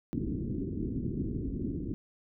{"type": "low-pass noise", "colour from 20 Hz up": "white", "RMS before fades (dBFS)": -34, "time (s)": [0.13, 1.94], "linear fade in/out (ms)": 0, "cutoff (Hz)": 350, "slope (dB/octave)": 48, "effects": []}